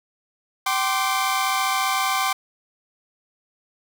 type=chord; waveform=sawtooth; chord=G suspended fourth; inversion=none; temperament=equal with one note detuned; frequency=771.4 / 1046.5 / 1174.7 Hz; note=G5 / C6 / D6; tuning=-28 / 0 / 0 cents; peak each=-21 dBFS; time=0.66-2.33 s; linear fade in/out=5 ms; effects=none